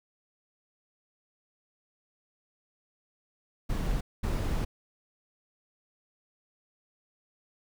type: noise bursts at uneven times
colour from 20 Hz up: brown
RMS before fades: -29 dBFS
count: 2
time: 3.69-4.01 / 4.23-4.65 s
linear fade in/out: 10 ms
effects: none